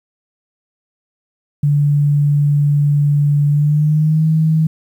sine tone with pitch glide, 145.2 to 158.34 Hz, D3 to D#3, -19 to +31 cents, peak -10 dBFS, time 1.63-4.67 s, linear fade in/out 5 ms, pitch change +150 cents, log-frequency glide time 3.48-4.26 s, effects 8-bit

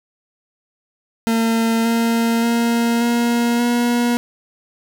40% pulse tone with pitch steps, 227.4 / 230.4 / 233.5 / 236.6 / 239.8 Hz, A#3 / A#3 / A#3 / A#3 / A#3, -43 / -20 / +3 / +26 / +49 cents, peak -14 dBFS, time 1.27-4.17 s, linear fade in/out 0 ms, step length 580 ms, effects 9-bit

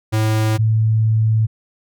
square / sine tone pair in turn, 109.2 / 110.34 Hz, A2 / A2, -13 / +5 cents, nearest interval unison, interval 18 cents, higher second, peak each -15 / -12 dBFS, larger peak second, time 0.12-0.58 / 0.58-1.47 s, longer second, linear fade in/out 20 ms, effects none

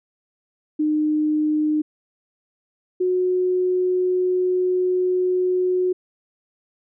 sine tone pair in turn, 304.9 / 365.6 Hz, D#4 / F#4, -35 / -21 cents, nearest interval minor third, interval 314 cents, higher second, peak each -17 dBFS, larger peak neither, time 0.79-1.82 / 3-5.93 s, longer second, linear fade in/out 10 ms, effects none

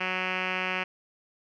5% pulse tone with low-pass filter, 185 Hz, F#3, in tune, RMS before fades -30 dBFS, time 0-0.84 s, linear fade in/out 10 ms, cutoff 2700 Hz, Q 4.2, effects none

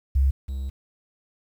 sine / triangle tone pair in turn, 67.6 / 67.28 Hz, C#2 / C2, -43 / +49 cents, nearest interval unison, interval 8 cents, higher first, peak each -16 / -25 dBFS, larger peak first, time 0.15-0.31 / 0.48-0.7 s, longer second, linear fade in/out 10 ms, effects 9-bit

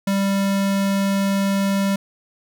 square tone, 196.8 Hz, G3, 7 cents sharp, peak -18 dBFS, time 0.07-1.96 s, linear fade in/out 5 ms, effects none

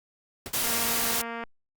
pink noise with exponential decay, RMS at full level -32 dBFS, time 0.46-0.57 s, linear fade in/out 1 ms, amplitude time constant 23 ms
white noise, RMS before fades -27 dBFS, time 0.53-1.22 s, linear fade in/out 10 ms
click train, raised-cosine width 0.5 ms, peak -21 dBFS, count 186, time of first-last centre 0.64-1.437 s, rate 232 Hz
effects Opus 48 kbps

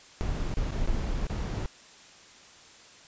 brown noise with dropouts, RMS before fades -29 dBFS, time 0.21-1.66 s, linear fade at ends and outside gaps 0 ms, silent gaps 0.54-0.57 / 0.706-0.719 / 0.862-0.875 / 1.268-1.298 s, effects white hiss -52 dBFS RMS until 3.07 s + resampled to 16000 Hz

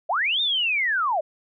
sine linear two-way sweep, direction up then down, 569 to 3705 to 569 Hz, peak -20 dBFS, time 0.09-1.21 s, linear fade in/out 10 ms, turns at 0.41 s, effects none

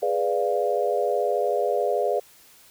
sine chord, G# diminished seventh, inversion none, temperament equal, 415.3 / 493.9 / 587.3 / 698.5 Hz, G#4 / B4 / D5 / F5, 0 / 0 / 0 / 0 cents, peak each -26 / -26 / -26 / -27 dBFS, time 0.02-2.2 s, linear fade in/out 10 ms, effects white hiss -53 dBFS RMS until 2.7 s

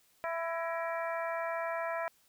harmonic tone with a mistuned harmonic, 332.4 Hz, E4, 15 cents sharp, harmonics 2 / 3 / 4 / 5 / 6 / 7, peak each -35 / -39 / -41 / -43 / -45 / -46 dBFS, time 0.24-2.08 s, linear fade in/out 0 ms, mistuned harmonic 6, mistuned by -80 cents, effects white hiss -68 dBFS RMS until 2.28 s

